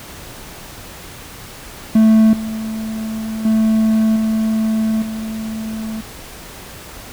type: tone with level steps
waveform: triangle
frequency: 220 Hz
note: A3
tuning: in tune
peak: -5 / -19 / -9 / -12 / -20 dBFS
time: 1.95-6.01 s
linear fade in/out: 5 ms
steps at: 2.33 / 3.45 / 4.16 / 5.02 s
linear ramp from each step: 2 ms
effects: pink hiss -35 dBFS RMS until 7.12 s